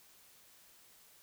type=silence; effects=white hiss -62 dBFS RMS until 1.22 s